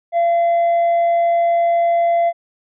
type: tone with tanh clipping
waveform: triangle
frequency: 683 Hz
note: F5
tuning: 39 cents flat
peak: -13 dBFS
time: 0.12-2.33 s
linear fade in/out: 50 ms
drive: 7 dB
effects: none